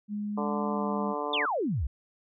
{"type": "tone with pitch glide", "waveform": "sine", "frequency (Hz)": [207.7, 204.1], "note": ["G#3", "G#3"], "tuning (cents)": [0, -30], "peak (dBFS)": -30, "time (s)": [0.08, 1.15], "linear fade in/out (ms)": 50, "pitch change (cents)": -30, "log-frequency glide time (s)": [0.73, 0.8]}
{"type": "harmonic tone", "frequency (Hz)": 146.83, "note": "D3", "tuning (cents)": 0, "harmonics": [2, 3, 4, 5, 6, 7, 8], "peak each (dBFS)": [-39, -35, -37, -38, -38, -35, -40], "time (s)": [0.37, 1.46], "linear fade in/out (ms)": 10}
{"type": "exponential sweep", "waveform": "sine", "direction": "down", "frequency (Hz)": [3729, 55], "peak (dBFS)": -26, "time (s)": [1.33, 1.87], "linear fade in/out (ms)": 5}
{"effects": []}